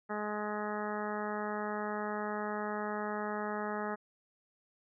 harmonic tone, 210 Hz, G#3, 19 cents sharp, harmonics 1 / 2 / 3 / 4 / 5 / 6 / 7 / 8 / 9, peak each -40 / -40 / -42 / -41 / -46 / -42 / -48 / -46 / -49 dBFS, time 0.09-3.96 s, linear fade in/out 20 ms, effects none

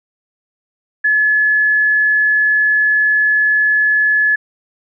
sine tone, 1711 Hz, A6, 49 cents flat, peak -10 dBFS, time 1.04-4.36 s, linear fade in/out 10 ms, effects none

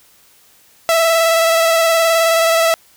sawtooth tone with vibrato, 659.3 Hz, E5, in tune, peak -7 dBFS, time 0.89-2.74 s, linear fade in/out 0 ms, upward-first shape square, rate 19 Hz, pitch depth 18 cents each way, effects white hiss -50 dBFS RMS until 2.96 s

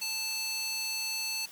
square tone with high-pass filter, 880 Hz, A5, in tune, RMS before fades -34 dBFS, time 0.01-1.46 s, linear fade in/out 10 ms, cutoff 3700 Hz, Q 1.6, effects white hiss -50 dBFS RMS until 1.51 s

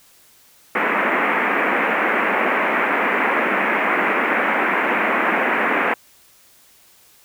white band-pass noise, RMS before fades -19 dBFS, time 0.75-5.94 s, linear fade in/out 5 ms, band 200 to 2300 Hz, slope 48 dB/octave, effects white hiss -52 dBFS RMS until 7.24 s

